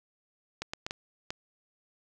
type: clicks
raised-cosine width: 0.2 ms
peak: -17 dBFS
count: 5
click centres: 0.62 / 0.735 / 0.865 / 0.909 / 1.305 s
effects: none